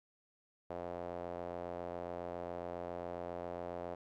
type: tone with band-pass filter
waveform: sawtooth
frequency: 87.31 Hz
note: F2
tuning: in tune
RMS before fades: -43 dBFS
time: 0.7-3.95 s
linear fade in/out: 5 ms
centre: 610 Hz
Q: 2.5
effects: none